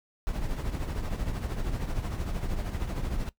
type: noise with tremolo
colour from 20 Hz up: brown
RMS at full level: -28 dBFS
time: 0.27-3.29 s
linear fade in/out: 0 ms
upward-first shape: triangle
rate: 13 Hz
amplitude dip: 65%
effects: noise-tail reverb RT60 0.1 s tail -18 dB re dry